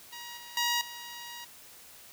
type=tone with level steps; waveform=10% pulse; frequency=953 Hz; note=A#5; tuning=38 cents sharp; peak=-33 / -37 / -18 / -33 dBFS; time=0.12-1.45 s; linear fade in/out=10 ms; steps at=0.37 / 0.57 / 0.81 s; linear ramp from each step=2 ms; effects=white hiss -52 dBFS RMS until 2.12 s